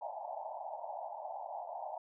white band-pass noise, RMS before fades -43 dBFS, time 0.01-1.98 s, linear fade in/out 5 ms, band 600 to 910 Hz, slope 96 dB/octave, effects none

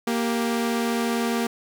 sawtooth tone pair together, 233.5 / 392 Hz, A#3 / G4, +3 / 0 cents, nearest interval major sixth, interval 897 cents, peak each -19 / -25 dBFS, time 0.07-1.47 s, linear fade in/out 5 ms, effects none

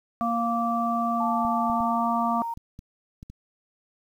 harmonic tone, 233.1 Hz, A#3, in tune, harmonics 1 / 3 / 5, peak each -27 / -27 / -27 dBFS, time 0.21-2.42 s, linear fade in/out 0 ms
sine tone with pitch glide, 880 to 927 Hz, A5 to A#5, 0 to -10 cents, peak -28 dBFS, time 1.2-2.54 s, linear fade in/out 5 ms, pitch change +90 cents, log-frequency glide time 1.63-2.08 s
clicks, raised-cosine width 5 ms, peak -28 dBFS, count 7, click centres 1.45 / 1.699 / 1.805 / 2.574 / 2.791 / 3.229 / 3.3 s
effects 9-bit

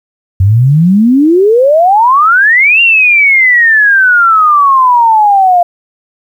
sine exponential two-way sweep, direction up then down, 91.4 to 2800 to 691 Hz, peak -3 dBFS, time 0.4-5.63 s, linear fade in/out 5 ms, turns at 2.81 s, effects 7-bit

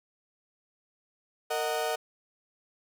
35% pulse chord, D# minor, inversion second, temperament equal with one note detuned, 460 / 622.3 / 740 Hz, A#4 / D#5 / F#5, -23 / 0 / 0 cents, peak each -31 dBFS, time 1.5-1.96 s, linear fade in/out 10 ms, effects none

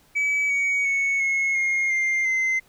sine tone with pitch steps, 2287 / 2249 / 2212 / 2175 / 2139 / 2103 / 2068 Hz, D7 / C#7 / C#7 / C#7 / C7 / C7 / C7, -47 / +24 / -4 / -33 / +38 / +8 / -21 cents, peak -17 dBFS, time 0.15-2.6 s, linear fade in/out 20 ms, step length 350 ms, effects tanh soft clip ceiling -19 dBFS + pink hiss -58 dBFS RMS until 2.68 s

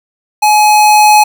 square tone with level ramp, 845 Hz, G#5, 30 cents sharp, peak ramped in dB -6 to -3 dBFS, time 0.42-1.24 s, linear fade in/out 10 ms, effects none

